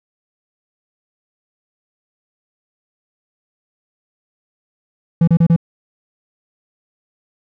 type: tone bursts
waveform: triangle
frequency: 167.1 Hz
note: E3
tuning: 24 cents sharp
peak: -6 dBFS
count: 4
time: 5.21-5.563 s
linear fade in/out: 5 ms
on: 65 ms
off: 31 ms
effects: none